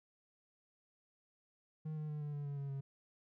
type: tone with pitch steps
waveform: triangle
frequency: 155.56 / 152.8 / 150.09 / 147.42 / 144.81 / 142.24 / 139.71 / 137.23 Hz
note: D#3 / D#3 / D3 / D3 / D3 / C#3 / C#3 / C#3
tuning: 0 / -31 / +38 / +7 / -24 / +45 / +14 / -17 cents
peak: -37 dBFS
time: 1.85-2.81 s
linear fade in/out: 10 ms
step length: 120 ms
effects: none